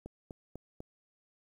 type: click train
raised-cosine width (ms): 2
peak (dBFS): -30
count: 4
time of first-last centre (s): 0.06-0.804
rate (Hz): 4.03
effects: 10-bit